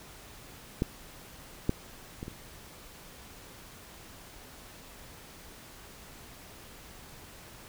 clicks, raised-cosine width 3 ms, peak -13 / -12 / -24 / -26 dBFS, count 4, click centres 0.821 / 1.694 / 2.229 / 2.281 s, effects pink hiss -50 dBFS RMS until 7.68 s

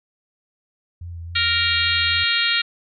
sine tone with vibrato, 85.2 Hz, F2, 42 cents flat, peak -30 dBFS, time 1.01-2.24 s, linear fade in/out 5 ms, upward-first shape sine, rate 3.6 Hz, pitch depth 29 cents each way
harmonic tone, 466.2 Hz, A#4, in tune, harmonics 3 / 4 / 5 / 6 / 7 / 8 / 9, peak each -25 / -25 / -25 / -25 / -25 / -25 / -25 dBFS, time 1.35-2.62 s, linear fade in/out 10 ms
effects none

